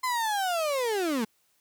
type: linear sweep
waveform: 35% pulse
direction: down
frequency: 1036 to 208.6 Hz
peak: -24 dBFS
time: 0.03-1.25 s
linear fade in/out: 10 ms
effects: white hiss -69 dBFS RMS until 1.6 s